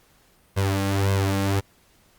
sawtooth tone with flanger, 98 Hz, G2, in tune, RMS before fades -22 dBFS, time 0.56-1.61 s, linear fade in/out 20 ms, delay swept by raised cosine 1.9 to 3.7 ms, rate 1.8 Hz, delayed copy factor +1, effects pink hiss -59 dBFS RMS until 2.18 s + Opus 48 kbps

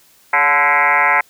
sine tone with frequency modulation, 1480 Hz, F#6, in tune, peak -10 dBFS, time 0.33-1.21 s, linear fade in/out 5 ms, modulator 152 Hz, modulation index 5, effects white hiss -51 dBFS RMS until 1.29 s

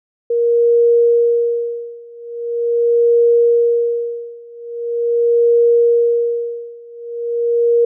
sine tone with tremolo, 470.9 Hz, A#4, 18 cents sharp, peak -8 dBFS, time 0.3-7.85 s, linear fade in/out 5 ms, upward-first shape sine, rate 0.42 Hz, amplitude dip 95%, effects none

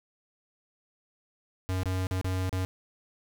square tone with dropouts, 93 Hz, F#2, 9 cents sharp, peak -28 dBFS, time 1.69-2.65 s, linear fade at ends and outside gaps 0 ms, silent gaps 1.833-1.857 / 2.069-2.111 / 2.213-2.245 / 2.494-2.528 s, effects none

